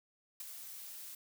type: noise with ADSR envelope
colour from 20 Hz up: blue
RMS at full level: -41 dBFS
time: 0.4-1.15 s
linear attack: 3 ms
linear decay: 20 ms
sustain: -7 dB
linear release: 4 ms
effects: none